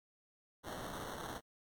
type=noise with sample-and-hold; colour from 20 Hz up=violet; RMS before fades=-44 dBFS; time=0.63-1.41 s; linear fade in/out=50 ms; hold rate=2450 Hz; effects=MP3 96 kbps